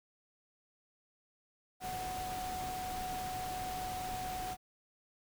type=tone in noise; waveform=sine; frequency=740 Hz; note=F#5; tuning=in tune; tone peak=-38 dBFS; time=1.8-4.57 s; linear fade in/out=50 ms; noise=pink; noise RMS=-44 dBFS; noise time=1.8-4.57 s; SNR=+3 dB; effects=none